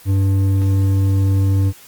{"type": "tone with hard clipping", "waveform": "triangle", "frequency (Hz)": 97.1, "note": "G2", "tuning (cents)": -16, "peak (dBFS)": -14, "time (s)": [0.05, 1.73], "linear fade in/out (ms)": 50, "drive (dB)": 11, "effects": ["white hiss -43 dBFS RMS until 1.87 s", "Opus 24 kbps"]}